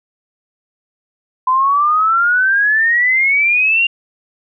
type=exponential sweep; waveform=sine; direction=up; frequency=1013 to 2803 Hz; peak=-10 dBFS; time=1.47-3.87 s; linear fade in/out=5 ms; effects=none